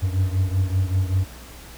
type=beating tone pair; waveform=triangle; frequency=92.5 / 97.7 Hz; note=F#2 / G2; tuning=0 / -5 cents; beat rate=5.2 Hz; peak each=-18 / -22 dBFS; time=0.02-1.25 s; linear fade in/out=20 ms; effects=added 60 Hz sine -41 dBFS peak until 1.77 s + pink hiss -43 dBFS RMS until 1.77 s